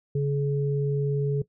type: tone pair together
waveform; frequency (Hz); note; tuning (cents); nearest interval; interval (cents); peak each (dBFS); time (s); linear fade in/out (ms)
sine; 141.33 / 424.1; C#3 / G#4; +34 / +36; octave + perfect fifth; 1902; -23 / -28; 0.15-1.42; 5
effects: noise-tail reverb RT60 0.1 s tail -18 dB re dry